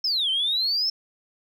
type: exponential two-way sweep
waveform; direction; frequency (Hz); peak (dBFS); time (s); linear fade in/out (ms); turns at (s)
sine; down then up; 5390 to 3045 to 5390; -20; 0.04-0.9; 5; 0.3
effects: tanh soft clip ceiling -17 dBFS